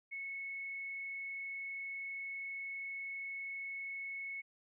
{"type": "tone with frequency modulation", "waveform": "sine", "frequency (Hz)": 2200, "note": "C#7", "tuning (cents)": -14, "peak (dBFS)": -40, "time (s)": [0.11, 4.42], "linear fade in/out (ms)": 20, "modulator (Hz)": 32.4, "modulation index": 0.36, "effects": []}